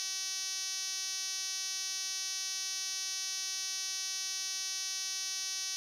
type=tone with band-pass filter; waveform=5% pulse; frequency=380.4 Hz; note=F#4; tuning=48 cents sharp; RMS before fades=-37 dBFS; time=0-5.76 s; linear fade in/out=0 ms; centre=6100 Hz; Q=4.9; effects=none